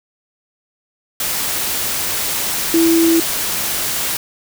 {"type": "tone in noise", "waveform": "sine", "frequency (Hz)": 330.9, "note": "E4", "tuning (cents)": 7, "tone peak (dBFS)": -10, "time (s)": [2.74, 3.2], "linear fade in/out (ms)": 2, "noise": "white", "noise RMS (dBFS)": -20, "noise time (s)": [1.2, 4.17], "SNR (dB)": 7, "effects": []}